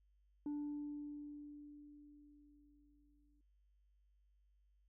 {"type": "tone with exponential decay", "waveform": "sine", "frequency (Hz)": 293.2, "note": "D4", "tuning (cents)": -3, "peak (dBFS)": -36, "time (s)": [0.46, 3.41], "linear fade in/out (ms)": 2, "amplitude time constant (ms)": 640, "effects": ["tanh soft clip ceiling -38 dBFS", "added 50 Hz sine -70 dBFS peak until 4.88 s"]}